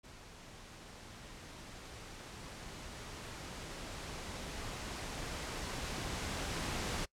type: noise with level ramp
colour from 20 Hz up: pink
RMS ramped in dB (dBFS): -54 to -37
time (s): 0.03-7.06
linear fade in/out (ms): 20
effects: noise-tail reverb RT60 0.1 s tail -23 dB re dry + low-pass 8000 Hz 12 dB/octave